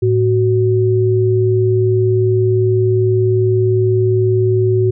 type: tone pair together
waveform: sine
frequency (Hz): 110 / 372.6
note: A2 / F#4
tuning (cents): 0 / +12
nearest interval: octave + major sixth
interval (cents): 2112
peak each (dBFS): -13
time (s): 0.02-4.91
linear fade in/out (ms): 10
effects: none